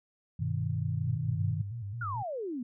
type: chord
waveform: sine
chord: G augmented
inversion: none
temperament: equal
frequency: 98 / 123.47 / 155.56 Hz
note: G2 / B2 / D#3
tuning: 0 / 0 / 0 cents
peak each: -33 dBFS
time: 0.39-1.62 s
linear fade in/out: 10 ms
type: tone with vibrato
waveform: sine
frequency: 108.5 Hz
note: A2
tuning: 24 cents flat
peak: -35 dBFS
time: 1.06-2.23 s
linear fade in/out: 10 ms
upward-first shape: square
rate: 4.6 Hz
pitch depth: 140 cents each way
type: exponential sweep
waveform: sine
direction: down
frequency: 1480 to 229.6 Hz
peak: -33 dBFS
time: 2.01-2.63 s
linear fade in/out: 5 ms
effects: none